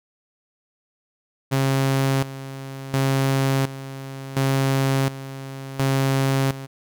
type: tone with tremolo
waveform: sawtooth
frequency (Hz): 135.2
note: C#3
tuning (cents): -43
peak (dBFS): -14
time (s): 1.51-6.67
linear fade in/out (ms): 20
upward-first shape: square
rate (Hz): 0.7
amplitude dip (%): 80
effects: none